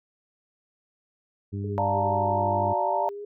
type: harmonic tone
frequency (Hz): 100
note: G2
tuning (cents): +35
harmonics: 1 / 2 / 3 / 4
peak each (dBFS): -29 / -35 / -39 / -41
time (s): 1.52-2.74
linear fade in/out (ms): 20
type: exponential two-way sweep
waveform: sine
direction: down then up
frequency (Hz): 415.2 to 353.7 to 415.2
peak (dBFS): -34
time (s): 1.64-3.25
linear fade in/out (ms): 5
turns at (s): 2.55
type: chord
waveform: sine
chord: Bb major seventh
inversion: first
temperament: equal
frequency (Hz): 587.3 / 698.5 / 880 / 932.3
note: D5 / F5 / A5 / Bb5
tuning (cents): 0 / 0 / 0 / 0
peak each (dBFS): -28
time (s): 1.78-3.09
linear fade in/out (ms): 0
effects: none